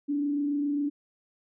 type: tone with frequency modulation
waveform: sine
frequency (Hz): 288.5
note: D4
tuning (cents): -31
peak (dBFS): -25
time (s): 0.08-0.9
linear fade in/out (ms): 20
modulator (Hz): 27.4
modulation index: 0.3
effects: none